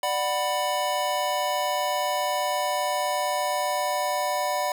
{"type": "chord", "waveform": "square", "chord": "B minor", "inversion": "first", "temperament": "just", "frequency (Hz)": [592.7, 740.8, 987.8], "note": ["D5", "F#5", "B5"], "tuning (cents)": [16, 2, 0], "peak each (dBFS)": -29, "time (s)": [0.03, 4.72], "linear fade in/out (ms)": 2, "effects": []}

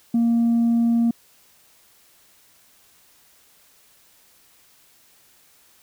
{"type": "tone with tanh clipping", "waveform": "triangle", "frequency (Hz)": 233.1, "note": "A#3", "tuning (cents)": 0, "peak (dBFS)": -16, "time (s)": [0.14, 1.11], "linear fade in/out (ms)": 5, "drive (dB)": 6, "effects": ["white hiss -56 dBFS RMS until 5.82 s"]}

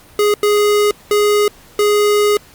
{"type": "tone bursts at uneven times", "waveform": "square", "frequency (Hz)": 415.3, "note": "G#4", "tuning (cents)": 0, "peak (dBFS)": -11, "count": 4, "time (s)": [[0.19, 0.34], [0.43, 0.91], [1.11, 1.48], [1.79, 2.37]], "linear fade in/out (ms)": 2, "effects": ["pink hiss -44 dBFS RMS until 2.54 s", "Opus 48 kbps"]}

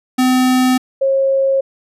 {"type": "tone pair in turn", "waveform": ["square", "sine"], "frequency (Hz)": [255.2, 540.7], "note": ["C4", "C#5"], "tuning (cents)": [-43, -43], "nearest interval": "octave + minor second", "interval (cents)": 1300, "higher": "second", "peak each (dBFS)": -11, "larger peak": "neither", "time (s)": [[0.18, 0.78], [1.01, 1.61]], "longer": "neither", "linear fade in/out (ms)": 10, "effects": ["resampled to 32000 Hz"]}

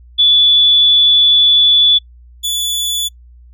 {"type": "tone pair in turn", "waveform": ["sine", "sawtooth"], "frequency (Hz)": [3452, 3452], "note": ["A7", "A7"], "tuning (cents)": [-34, -34], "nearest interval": "unison", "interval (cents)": 0, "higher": "neither", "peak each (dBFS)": [-6, -12], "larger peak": "first", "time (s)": [[0.18, 1.99], [2.43, 3.09]], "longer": "first", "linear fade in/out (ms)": 20, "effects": ["noise-tail reverb RT60 0.1 s tail -25 dB re dry", "added 60 Hz sine -38 dBFS peak until 3.53 s"]}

